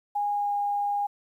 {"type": "tone with pitch glide", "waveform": "sine", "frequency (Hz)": [821, 814.9], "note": ["G#5", "G#5"], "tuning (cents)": [-20, -33], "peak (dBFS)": -24, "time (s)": [0.15, 1.07], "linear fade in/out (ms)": 10, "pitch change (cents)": -13, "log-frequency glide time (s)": [0.31, 0.54], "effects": ["10-bit"]}